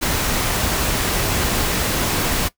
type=noise; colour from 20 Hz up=pink; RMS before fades=-20 dBFS; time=0.01-2.49 s; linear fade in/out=20 ms; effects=noise-tail reverb RT60 0.1 s tail -18 dB re dry